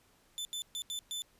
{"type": "tone bursts at uneven times", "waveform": "sawtooth", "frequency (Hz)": 3520, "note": "A7", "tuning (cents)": 0, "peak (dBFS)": -33, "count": 5, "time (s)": [[0.38, 0.45], [0.53, 0.62], [0.75, 0.82], [0.9, 0.99], [1.11, 1.22]], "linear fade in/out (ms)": 0, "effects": ["pink hiss -67 dBFS RMS until 1.39 s", "resampled to 32000 Hz"]}